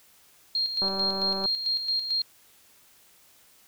sine tone with tremolo, 4221 Hz, C8, 14 cents sharp, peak -23 dBFS, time 0.55-2.22 s, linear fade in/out 2 ms, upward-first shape square, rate 4.5 Hz, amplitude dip 55%
click train, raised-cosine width 1 ms, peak -21 dBFS, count 124, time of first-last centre 0.82-1.457 s, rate 193 Hz
effects white hiss -58 dBFS RMS until 3.67 s

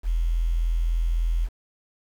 sine tone with quantisation, 41.78 Hz, E1, 24 cents sharp, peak -20 dBFS, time 0.03-1.49 s, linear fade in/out 50 ms, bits 8, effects none

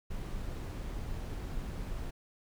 brown noise, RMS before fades -38 dBFS, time 0.1-2.11 s, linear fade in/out 10 ms, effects none

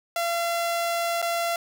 sawtooth tone with dropouts, 682 Hz, F5, 41 cents flat, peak -20 dBFS, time 0.16-1.56 s, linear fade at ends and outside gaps 2 ms, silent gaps 1.218-1.225 s, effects none

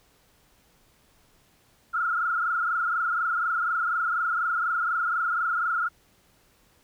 sine tone with frequency modulation, 1366 Hz, F6, 39 cents flat, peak -23 dBFS, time 1.93-5.89 s, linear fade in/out 20 ms, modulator 24.1 Hz, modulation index 3, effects pink hiss -62 dBFS RMS until 6.83 s

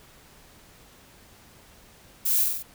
violet noise with echo, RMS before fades -24 dBFS, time 2.25-2.44 s, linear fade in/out 10 ms, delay 47 ms, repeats 4, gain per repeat -3 dB, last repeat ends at 2.628 s, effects pink hiss -53 dBFS RMS until 2.74 s

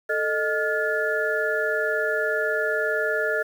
sine tone cluster, 439.7 / 618 / 1416 / 1724 Hz, A4 / D#5 / F6 / A6, -1 / -12 / +23 / -36 cents, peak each -27 dBFS, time 0.09-3.43 s, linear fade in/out 10 ms, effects 8-bit

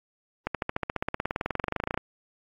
accelerating click train, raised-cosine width 0.5 ms, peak -12 dBFS, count 30, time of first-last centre 0.47-1.976 s, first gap 77 ms, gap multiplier 0.97, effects AAC 32 kbps

